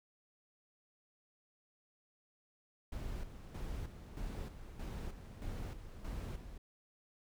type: noise with tremolo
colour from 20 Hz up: brown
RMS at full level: -42 dBFS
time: 2.92-6.58 s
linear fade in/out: 5 ms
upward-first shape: square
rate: 1.6 Hz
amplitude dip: 60%
effects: none